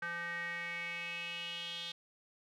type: tone with band-pass filter sweep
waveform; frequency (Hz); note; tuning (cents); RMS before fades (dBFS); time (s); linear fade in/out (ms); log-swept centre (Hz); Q
square; 171.2; F3; -34; -41; 0.02-1.92; 5; 1600 to 3500; 6
effects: none